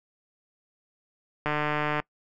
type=click train; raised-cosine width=0.5 ms; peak=-12 dBFS; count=82; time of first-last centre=1.46-2 s; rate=150 Hz; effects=noise-tail reverb RT60 0.1 s tail -23 dB re dry